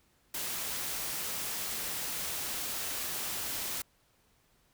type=noise; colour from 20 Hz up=white; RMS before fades=-36 dBFS; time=0.34-3.82 s; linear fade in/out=5 ms; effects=pink hiss -69 dBFS RMS until 4.73 s